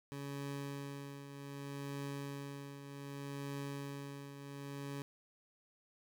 20% pulse tone with tremolo, 140.5 Hz, C#3, 24 cents sharp, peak -35 dBFS, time 0.12-5.02 s, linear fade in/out 0 ms, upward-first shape triangle, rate 0.65 Hz, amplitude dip 65%, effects none

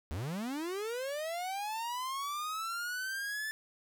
45% pulse linear sweep, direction up, 67.1 to 1760 Hz, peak -35 dBFS, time 0.11-3.51 s, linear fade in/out 0 ms, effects none

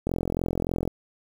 click train, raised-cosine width 2 ms, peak -13 dBFS, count 36, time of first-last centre 0.07-0.876 s, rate 43.4 Hz, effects 7-bit

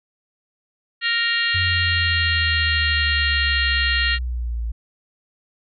harmonic tone, 466.2 Hz, A#4, in tune, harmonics 3 / 4 / 5 / 6 / 7 / 8 / 9, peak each -28 / -21 / -32 / -24 / -29 / -33 / -27 dBFS, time 1.01-4.19 s, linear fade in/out 50 ms
sine linear sweep, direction down, 92.2 to 56 Hz, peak -22 dBFS, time 1.54-4.72 s, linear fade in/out 10 ms
effects none

